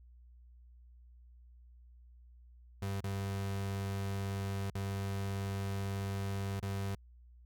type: tone with dropouts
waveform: 35% pulse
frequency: 98.2 Hz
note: G2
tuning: 4 cents sharp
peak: -33 dBFS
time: 2.82-6.95 s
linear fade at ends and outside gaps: 5 ms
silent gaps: 3.006-3.038 / 4.702-4.75 / 6.599-6.626 s
effects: added 60 Hz sine -55 dBFS peak until 7.45 s